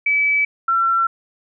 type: tone pair in turn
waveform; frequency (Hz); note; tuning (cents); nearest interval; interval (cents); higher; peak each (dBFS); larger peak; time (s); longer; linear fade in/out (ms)
sine; 2296 / 1353; D7 / E6; -40 / +45; major sixth; 915; first; -14; neither; 0.06-0.45 / 0.68-1.07; neither; 5
effects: none